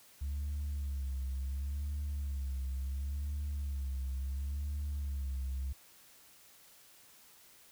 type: tone with vibrato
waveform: sine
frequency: 69.3 Hz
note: C#2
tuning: in tune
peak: -32 dBFS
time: 0.21-5.73 s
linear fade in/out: 10 ms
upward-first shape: sine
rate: 0.71 Hz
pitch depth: 85 cents each way
effects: tanh soft clip ceiling -32 dBFS + white hiss -60 dBFS RMS until 7.71 s